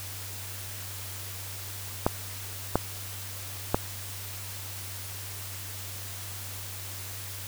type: clicks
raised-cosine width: 1 ms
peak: -7 dBFS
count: 3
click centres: 2.065 / 2.756 / 3.745 s
effects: added 97 Hz sine -41 dBFS peak until 7.47 s + white hiss -40 dBFS RMS until 7.47 s